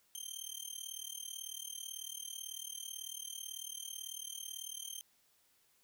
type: tone with amplitude modulation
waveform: 15% pulse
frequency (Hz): 3149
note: G7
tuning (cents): +7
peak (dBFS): -32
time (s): 0.15-5.01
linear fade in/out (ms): 0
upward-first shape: sine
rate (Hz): 38.1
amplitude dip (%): 90
effects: white hiss -72 dBFS RMS until 5.83 s